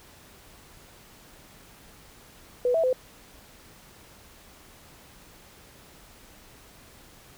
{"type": "tone with pitch steps", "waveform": "sine", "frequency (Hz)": [493.9, 655, 511], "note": ["B4", "E5", "C5"], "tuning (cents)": [0, -11, -41], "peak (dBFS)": -20, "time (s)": [2.65, 2.929], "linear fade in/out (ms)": 2, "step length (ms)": 93, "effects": ["pink hiss -52 dBFS RMS until 7.37 s"]}